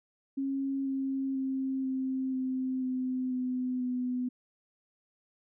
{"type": "tone with pitch steps", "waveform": "sine", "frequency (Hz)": [272.2, 268.9, 265.7, 262.5, 259.3, 256.2, 253.1, 250], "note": ["C#4", "C4", "C4", "C4", "C4", "C4", "B3", "B3"], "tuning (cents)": [-31, 47, 27, 6, -15, -36, 43, 21], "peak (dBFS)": -29, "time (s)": [0.37, 4.29], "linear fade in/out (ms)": 10, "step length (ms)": 490, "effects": []}